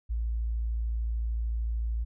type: tone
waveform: sine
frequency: 56.7 Hz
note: A#1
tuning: 47 cents flat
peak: -27 dBFS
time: 0.09-2.05 s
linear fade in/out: 20 ms
effects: none

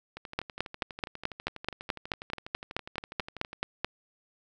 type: two click trains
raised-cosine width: 0.3 ms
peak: -24 / -12 dBFS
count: 42 / 17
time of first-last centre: 0.17-3.531 / 0.39-3.846 s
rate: 12.2 / 4.63 Hz
effects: none

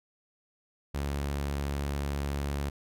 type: tone with vibrato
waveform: sawtooth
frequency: 70.8 Hz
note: C#2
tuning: 37 cents sharp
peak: -26 dBFS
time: 0.94-2.7 s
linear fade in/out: 10 ms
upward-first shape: triangle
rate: 14 Hz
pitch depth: 10 cents each way
effects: none

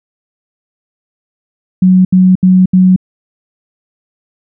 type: tone bursts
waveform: sine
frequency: 185 Hz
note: F#3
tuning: in tune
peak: -3 dBFS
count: 4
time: 1.82-2.962 s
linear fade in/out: 5 ms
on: 230 ms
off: 74 ms
effects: none

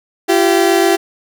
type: tone pair together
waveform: 30% pulse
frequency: 340 / 387.9 Hz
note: F4 / G4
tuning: -46 / -18 cents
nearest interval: major second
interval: 228 cents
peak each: -10 dBFS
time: 0.28-0.97 s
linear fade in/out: 20 ms
effects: none

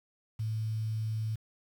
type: tone with quantisation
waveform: sine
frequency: 110 Hz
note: A2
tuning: in tune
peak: -30 dBFS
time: 0.39-1.36 s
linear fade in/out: 10 ms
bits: 9
effects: none

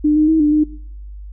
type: tone with pitch steps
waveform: sine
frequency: 300 / 306.6 / 319.1 / 298 / 304 Hz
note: D4 / D#4 / D#4 / D4 / D#4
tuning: +37 / -25 / +44 / +25 / -40 cents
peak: -10 dBFS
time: 0.04-0.64 s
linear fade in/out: 10 ms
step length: 120 ms
effects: noise-tail reverb RT60 0.8 s tail -22 dB re dry + added 50 Hz sine -30 dBFS peak until 1.32 s

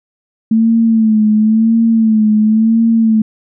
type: tone with vibrato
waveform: sine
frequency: 220.8 Hz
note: A3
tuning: 6 cents sharp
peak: -7 dBFS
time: 0.51-3.22 s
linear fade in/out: 5 ms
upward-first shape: sine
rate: 0.96 Hz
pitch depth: 59 cents each way
effects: none

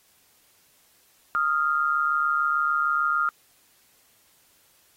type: tone pair together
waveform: sine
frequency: 1244.5 / 1391.2 Hz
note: D#6 / F6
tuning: 0 / -7 cents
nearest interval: major second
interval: 193 cents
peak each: -24 / -23 dBFS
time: 1.35-3.29 s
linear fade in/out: 0 ms
effects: white hiss -61 dBFS RMS until 4.96 s + AAC 48 kbps

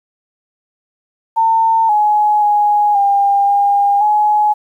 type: tone with pitch steps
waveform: sine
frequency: 900 / 841 / 831 / 801 / 807 / 842 Hz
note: A5 / G#5 / G#5 / G5 / G#5 / G#5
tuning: +39 / +22 / +1 / +37 / -50 / +24 cents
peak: -9 dBFS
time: 1.36-4.54 s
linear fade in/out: 20 ms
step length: 530 ms
effects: 8-bit

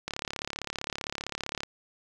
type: click train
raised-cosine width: 0.2 ms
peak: -15 dBFS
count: 56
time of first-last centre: 0.08-1.634 s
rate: 35.4 Hz
effects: none

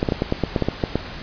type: clicks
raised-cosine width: 2 ms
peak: -5 dBFS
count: 11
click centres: 0.029 / 0.088 / 0.122 / 0.221 / 0.324 / 0.437 / 0.562 / 0.623 / 0.686 / 0.838 / 0.956 s
effects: pink hiss -34 dBFS RMS until 1.22 s + resampled to 11025 Hz

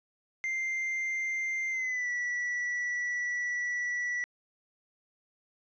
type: tone with pitch glide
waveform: triangle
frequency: 2093 to 1952.8 Hz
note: C7 to B6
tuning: 0 to -20 cents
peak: -28 dBFS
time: 0.44-4.24 s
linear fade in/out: 0 ms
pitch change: -120 cents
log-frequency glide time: 1.7-2.1 s
effects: resampled to 16000 Hz

